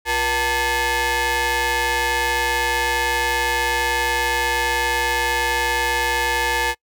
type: ring-modulated tone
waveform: sawtooth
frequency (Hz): 415.3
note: G#4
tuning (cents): 0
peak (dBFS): -11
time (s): 0.05-6.75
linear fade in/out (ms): 50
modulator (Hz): 1310
effects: noise-tail reverb RT60 0.1 s tail -25 dB re dry